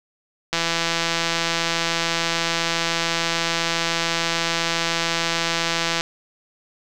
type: click train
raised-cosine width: 0.2 ms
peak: -4 dBFS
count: 916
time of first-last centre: 0.53-6.009 s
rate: 167 Hz
effects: none